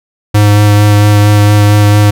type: tone with vibrato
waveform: square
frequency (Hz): 103.83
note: G#2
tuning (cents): 0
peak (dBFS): -4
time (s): 0.34-2.11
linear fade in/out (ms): 10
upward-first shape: sine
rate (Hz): 4.4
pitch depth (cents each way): 12
effects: none